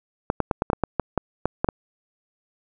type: clicks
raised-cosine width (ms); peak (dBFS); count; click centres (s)
1; -6; 12; 0.301 / 0.403 / 0.512 / 0.621 / 0.701 / 0.732 / 0.837 / 0.997 / 1.177 / 1.456 / 1.645 / 1.688
effects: none